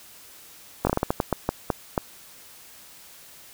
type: slowing click train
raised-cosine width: 1 ms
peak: -7 dBFS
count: 12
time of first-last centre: 0.85-1.978 s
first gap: 20 ms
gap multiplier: 1.3
effects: white hiss -48 dBFS RMS until 3.53 s